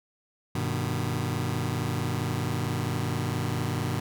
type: chord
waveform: sawtooth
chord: G augmented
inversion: none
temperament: just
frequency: 98 / 122.5 / 153.12 Hz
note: G2 / B2 / D#3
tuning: 0 / -14 / -27 cents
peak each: -28 / -26 / -28 dBFS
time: 0.55-4 s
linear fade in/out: 5 ms
effects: none